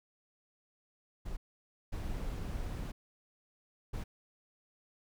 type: noise bursts at uneven times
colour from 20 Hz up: brown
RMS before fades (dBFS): -38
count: 3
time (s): 1.25-1.37 / 1.92-2.92 / 3.93-4.04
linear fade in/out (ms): 10
effects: none